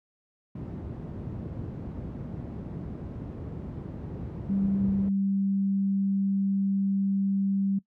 white low-pass noise, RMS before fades -36 dBFS, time 0.55-5.09 s, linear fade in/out 5 ms, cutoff 190 Hz, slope 12 dB/octave
sine tone, 196 Hz, G3, in tune, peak -23 dBFS, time 4.49-7.79 s, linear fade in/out 10 ms
effects noise-tail reverb RT60 0.1 s tail -21 dB re dry + high-pass 60 Hz 12 dB/octave

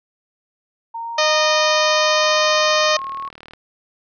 sine exponential sweep, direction up, 917 to 1102 Hz, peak -25 dBFS, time 0.94-3.29 s, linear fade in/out 10 ms
harmonic tone, 615 Hz, D#5, 20 cents flat, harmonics 1 / 2 / 3 / 4 / 5 / 6 / 7 / 8 / 9 / 10, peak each -18 / -21 / -23 / -24 / -25 / -26 / -26 / -27 / -28 / -28 dBFS, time 1.18-2.97 s, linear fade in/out 5 ms
click train, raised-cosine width 0.3 ms, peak -22 dBFS, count 51, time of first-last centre 2.24-3.535 s, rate 38.6 Hz
effects none

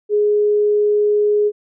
sine tone, 417 Hz, G#4, 7 cents sharp, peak -12 dBFS, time 0.09-1.52 s, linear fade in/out 50 ms, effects none

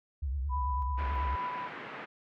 sine tone with vibrato, 68 Hz, C#2, 33 cents flat, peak -30 dBFS, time 0.22-1.36 s, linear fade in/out 10 ms, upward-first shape triangle, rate 9.1 Hz, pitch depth 180 cents each way
sine tone with tremolo, 992 Hz, B5, 7 cents sharp, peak -32 dBFS, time 0.49-1.7 s, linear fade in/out 50 ms, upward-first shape square, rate 1.5 Hz, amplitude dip 30%
white band-pass noise, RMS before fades -43 dBFS, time 0.97-2.06 s, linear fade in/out 20 ms, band 130 to 2200 Hz, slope 24 dB/octave
effects none

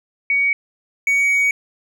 sine / triangle tone pair in turn, 2249 / 2249 Hz, C#7 / C#7, +24 / +24 cents, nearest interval unison, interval 0 cents, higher neither, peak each -14 / -12 dBFS, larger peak second, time 0.3-0.53 / 1.07-1.51 s, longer second, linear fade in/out 2 ms, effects none

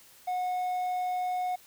triangle tone, 729 Hz, F#5, 26 cents flat, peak -26 dBFS, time 0.27-1.56 s, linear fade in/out 10 ms, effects white hiss -56 dBFS RMS until 1.66 s

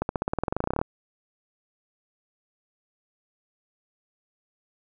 accelerating click train, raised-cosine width 1 ms, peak -11 dBFS, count 19, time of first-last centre 0.02-0.815 s, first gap 71 ms, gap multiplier 0.94, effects none

